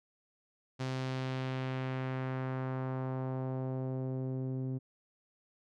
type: tone with low-pass filter sweep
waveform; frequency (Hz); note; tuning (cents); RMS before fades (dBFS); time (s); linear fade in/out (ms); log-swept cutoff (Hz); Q
sawtooth; 130.5; C3; -4; -36; 0.79-4.79; 20; 5600 to 300; 1.1
effects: none